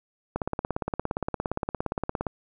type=click train; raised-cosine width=1 ms; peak=-13 dBFS; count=34; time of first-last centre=0.36-2.268 s; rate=17.3 Hz; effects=none